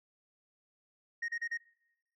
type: tone bursts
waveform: sine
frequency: 1864.7 Hz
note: A#6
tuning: in tune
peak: -30 dBFS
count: 4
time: 1.22-1.575 s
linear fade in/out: 10 ms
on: 64 ms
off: 33 ms
effects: noise-tail reverb RT60 0.9 s tail -23 dB re dry + tanh soft clip ceiling -32 dBFS